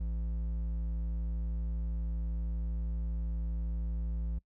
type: tone with hard clipping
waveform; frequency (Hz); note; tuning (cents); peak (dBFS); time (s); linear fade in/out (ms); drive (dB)
triangle; 56.3; A1; +40; -33; 0-4.39; 10; 10
effects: noise-tail reverb RT60 0.1 s tail -24 dB re dry